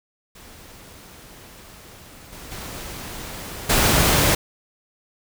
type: noise with level steps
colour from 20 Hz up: pink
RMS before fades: -44 / -39 / -34 / -17 dBFS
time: 0.35-4.35 s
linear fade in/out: 5 ms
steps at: 2.32 / 2.51 / 3.69 s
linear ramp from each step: 10 ms
effects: none